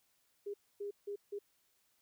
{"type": "tone bursts at uneven times", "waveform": "sine", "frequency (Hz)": 406.2, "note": "G#4", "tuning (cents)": -38, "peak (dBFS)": -38, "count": 4, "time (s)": [[0.46, 0.54], [0.8, 0.91], [1.07, 1.16], [1.32, 1.39]], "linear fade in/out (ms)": 10, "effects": ["white hiss -75 dBFS RMS until 2.01 s"]}